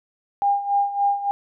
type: tone with tremolo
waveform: sine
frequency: 805 Hz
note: G5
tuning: 46 cents sharp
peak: -15 dBFS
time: 0.42-1.31 s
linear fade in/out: 0 ms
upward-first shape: sine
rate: 3.5 Hz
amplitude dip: 75%
effects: none